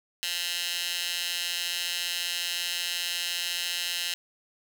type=tone with high-pass filter; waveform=15% pulse; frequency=174.61 Hz; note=F3; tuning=in tune; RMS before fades=-31 dBFS; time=0.23-4.14 s; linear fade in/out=0 ms; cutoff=3100 Hz; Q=1.8; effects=none